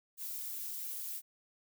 violet noise with flanger, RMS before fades -41 dBFS, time 0.17-1.22 s, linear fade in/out 50 ms, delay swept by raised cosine 1.7 to 5 ms, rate 1.4 Hz, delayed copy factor +0.75, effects none

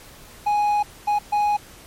triangle tone bursts at uneven times, 830.6 Hz, G#5, in tune, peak -15 dBFS, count 3, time 0.46-0.83 / 1.07-1.19 / 1.32-1.57 s, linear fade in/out 10 ms, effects pink hiss -45 dBFS RMS until 1.86 s + MP3 64 kbps

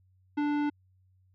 sine tone with tanh clipping, 293.5 Hz, D4, 1 cent flat, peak -28 dBFS, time 0.37-0.7 s, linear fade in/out 10 ms, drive 16 dB, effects added 93 Hz sine -62 dBFS peak until 1.34 s

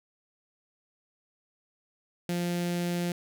sawtooth tone with notch filter, 174.61 Hz, F3, in tune, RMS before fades -30 dBFS, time 2.29-3.12 s, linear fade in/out 2 ms, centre 1100 Hz, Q 1.3, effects none

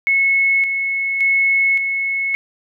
sine tone with tremolo, 2191 Hz, C#7, 21 cents flat, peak -12 dBFS, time 0.07-2.35 s, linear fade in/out 0 ms, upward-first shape square, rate 0.88 Hz, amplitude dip 45%, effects none

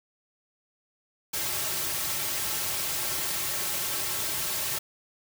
white noise with comb filter, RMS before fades -30 dBFS, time 1.33-4.79 s, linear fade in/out 10 ms, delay 4.1 ms, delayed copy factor -0.7, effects none

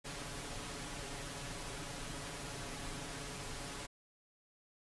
pink noise with comb filter, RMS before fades -44 dBFS, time 0.04-3.87 s, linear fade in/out 20 ms, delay 7.1 ms, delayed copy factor +0.65, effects resampled to 24000 Hz

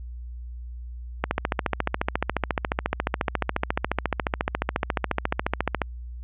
click train, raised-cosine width 0.5 ms, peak -7 dBFS, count 66, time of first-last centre 1.24-5.817 s, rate 14.2 Hz, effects added 60 Hz sine -34 dBFS peak until 6.23 s + resampled to 8000 Hz

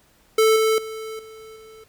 square tone with level steps, 440 Hz, A4, in tune, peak -14 / -17 / -31 / -40 / -43 dBFS, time 0.38-1.84 s, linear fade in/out 5 ms, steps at 0.56 / 0.78 / 1.19 / 1.56 s, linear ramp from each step 2 ms, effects pink hiss -58 dBFS RMS until 1.88 s

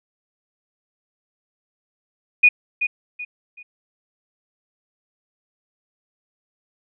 sine tone with echo, 2463 Hz, D#7, 18 cents flat, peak -8 dBFS, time 2.43-2.49 s, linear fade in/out 10 ms, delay 380 ms, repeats 3, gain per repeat -10 dB, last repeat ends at 3.63 s, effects none

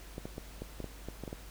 clicks, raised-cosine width 2 ms, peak -26 dBFS, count 10, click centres 0.181 / 0.255 / 0.381 / 0.62 / 0.803 / 0.843 / 1.086 / 1.237 / 1.278 / 1.329 s, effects added 50 Hz sine -48 dBFS peak until 1.5 s + pink hiss -53 dBFS RMS until 1.5 s

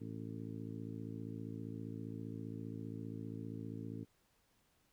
harmonic tone with a mistuned harmonic, 55.1 Hz, A1, 3 cents sharp, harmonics 2 / 3 / 4 / 5 / 6 / 7 / 8, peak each -47 / -50 / -49 / -48 / -54 / -59 / -56 dBFS, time 0-4.05 s, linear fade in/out 20 ms, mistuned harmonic 8, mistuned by +28 cents, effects pink hiss -75 dBFS RMS until 4.92 s

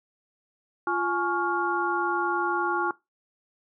sine tone cluster, 348.3 / 841 / 1112 / 1404 Hz, F4 / G#5 / C#6 / F6, -5 / +22 / +5 / +9 cents, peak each -29 dBFS, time 0.87-2.91 s, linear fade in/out 2 ms, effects noise-tail reverb RT60 0.2 s tail -20 dB re dry

